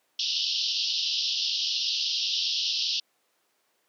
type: band-pass noise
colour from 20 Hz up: white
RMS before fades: -28 dBFS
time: 0.19-3 s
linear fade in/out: 5 ms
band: 2800 to 5500 Hz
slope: 96 dB/octave
effects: pink hiss -70 dBFS RMS until 3.88 s + high-pass 400 Hz 12 dB/octave